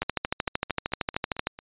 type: two click trains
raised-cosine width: 0.3 ms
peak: -24 / -9 dBFS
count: 8 / 20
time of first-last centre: 0.03-1.589 / 0.02-1.47 s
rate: 4.49 / 13.1 Hz
effects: resampled to 8000 Hz

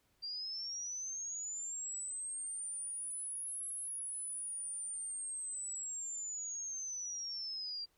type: linear two-way sweep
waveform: sine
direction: up then down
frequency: 4699 to 10860 to 4699 Hz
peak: -39 dBFS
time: 0.22-7.86 s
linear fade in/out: 20 ms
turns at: 3.65 s
effects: pink hiss -75 dBFS RMS until 7.97 s

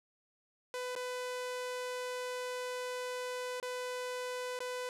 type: tone with dropouts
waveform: sawtooth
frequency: 500 Hz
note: B4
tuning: 21 cents sharp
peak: -33 dBFS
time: 0.74-4.89 s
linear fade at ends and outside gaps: 1 ms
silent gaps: 0.953-0.962 / 3.6-3.627 / 4.59-4.604 s
effects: low-pass 11000 Hz 12 dB/octave

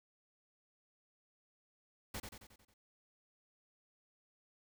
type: noise with echo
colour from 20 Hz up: pink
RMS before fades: -43 dBFS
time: 2.14-2.2 s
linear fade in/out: 5 ms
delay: 90 ms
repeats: 6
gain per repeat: -5 dB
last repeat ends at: 2.74 s
effects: none

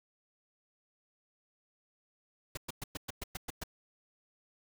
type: noise bursts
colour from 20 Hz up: pink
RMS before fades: -39 dBFS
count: 9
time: 2.55-3.637 s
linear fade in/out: 5 ms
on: 23 ms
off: 110 ms
effects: none

